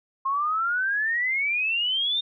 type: exponential sweep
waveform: sine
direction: up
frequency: 1063 to 3670 Hz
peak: -22 dBFS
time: 0.25-2.21 s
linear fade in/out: 10 ms
effects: none